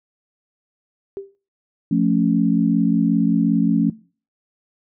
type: tone with exponential decay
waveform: sine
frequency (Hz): 393.7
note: G4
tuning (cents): +8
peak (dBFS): -23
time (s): 1.17-1.35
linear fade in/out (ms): 0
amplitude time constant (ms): 38
type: chord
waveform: sine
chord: F augmented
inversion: none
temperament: equal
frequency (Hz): 174.61 / 220 / 277.2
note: F3 / A3 / C#4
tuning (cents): 0 / 0 / 0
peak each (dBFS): -19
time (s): 1.91-3.9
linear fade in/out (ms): 5
effects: noise-tail reverb RT60 0.4 s tail -21 dB re dry